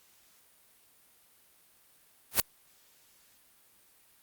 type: noise with exponential growth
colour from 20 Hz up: white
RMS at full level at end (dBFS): -18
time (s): 2.31-2.4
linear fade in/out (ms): 1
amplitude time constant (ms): 19
effects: white hiss -63 dBFS RMS until 4.22 s + Opus 48 kbps